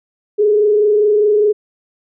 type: tone with frequency modulation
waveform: sine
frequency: 419.4 Hz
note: G#4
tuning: 17 cents sharp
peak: -9 dBFS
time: 0.38-1.53 s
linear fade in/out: 20 ms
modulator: 24.9 Hz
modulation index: 0.5
effects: none